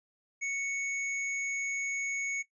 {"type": "tone", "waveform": "square", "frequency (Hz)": 2217, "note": "C#7", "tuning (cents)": 0, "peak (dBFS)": -32, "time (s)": [0.41, 2.43], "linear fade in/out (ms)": 20, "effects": ["noise-tail reverb RT60 0.1 s tail -17 dB re dry", "resampled to 22050 Hz"]}